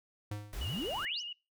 square tone with exponential decay, 104.1 Hz, G#2, 5 cents sharp, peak -35 dBFS, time 0.31-0.72 s, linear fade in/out 5 ms, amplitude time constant 88 ms
sine exponential sweep, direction up, 31.14 to 6790 Hz, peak -35 dBFS, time 0.52-1.23 s, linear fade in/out 50 ms
pink noise, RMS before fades -47 dBFS, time 0.53-1.05 s, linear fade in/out 0 ms
sine tone with vibrato, 2888 Hz, F#7, 43 cents flat, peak -39 dBFS, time 0.61-1.33 s, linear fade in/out 5 ms, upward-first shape square, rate 12 Hz, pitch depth 32 cents each way
effects noise-tail reverb RT60 0.3 s tail -25 dB re dry

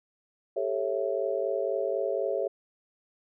sine chord, A dominant seventh, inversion third, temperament just, 396 / 440 / 550 / 660 Hz, G4 / A4 / C#5 / E5, +18 / 0 / -14 / +2 cents, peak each -32 / -33 / -30 / -33 dBFS, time 0.56-2.48 s, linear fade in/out 10 ms, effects none

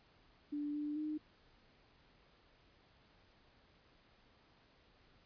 sine tone with pitch steps, 293 / 296.3 / 305.4 Hz, D4 / D4 / D#4, -4 / +15 / -32 cents, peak -37 dBFS, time 0.52-1.18 s, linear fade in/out 10 ms, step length 220 ms, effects pink hiss -68 dBFS RMS until 5.25 s + resampled to 11025 Hz

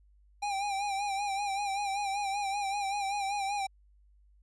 square tone with vibrato, 800 Hz, G5, 35 cents sharp, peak -31 dBFS, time 0.42-3.67 s, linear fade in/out 10 ms, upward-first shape sine, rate 5.2 Hz, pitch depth 58 cents each way, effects added 50 Hz sine -59 dBFS peak until 4.42 s + resampled to 22050 Hz

